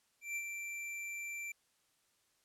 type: tone with ADSR envelope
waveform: square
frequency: 2349 Hz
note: D7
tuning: in tune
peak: -36 dBFS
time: 0.21-1.52 s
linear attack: 150 ms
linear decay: 58 ms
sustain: -5 dB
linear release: 4 ms
effects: white hiss -75 dBFS RMS until 2.44 s + low-pass 11000 Hz 12 dB/octave